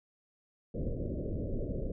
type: low-pass noise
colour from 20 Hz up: pink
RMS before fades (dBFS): -35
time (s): 0.74-1.92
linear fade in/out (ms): 5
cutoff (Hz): 610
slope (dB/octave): 96
effects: none